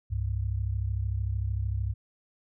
sine tone pair together, 66.74 / 100 Hz, C2 / G2, +35 / +35 cents, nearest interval perfect fifth, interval 700 cents, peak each -30 / -29 dBFS, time 0.1-1.94 s, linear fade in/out 20 ms, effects none

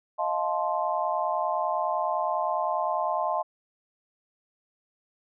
sine chord, F dominant seventh, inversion third, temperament just, 628.6 / 698.5 / 873.1 / 1047.7 Hz, Eb5 / F5 / A5 / C6, +18 / 0 / -14 / +2 cents, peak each -30 dBFS, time 0.18-3.43 s, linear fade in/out 20 ms, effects none

